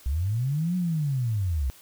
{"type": "linear two-way sweep", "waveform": "sine", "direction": "up then down", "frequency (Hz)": [61, 184.3, 61], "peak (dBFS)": -23, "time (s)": [0.06, 1.7], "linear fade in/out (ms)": 0, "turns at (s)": 0.76, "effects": ["white hiss -52 dBFS RMS until 1.81 s"]}